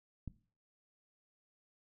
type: click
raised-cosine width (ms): 5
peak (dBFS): -29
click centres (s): 0.277
effects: noise-tail reverb RT60 0.4 s tail -17 dB re dry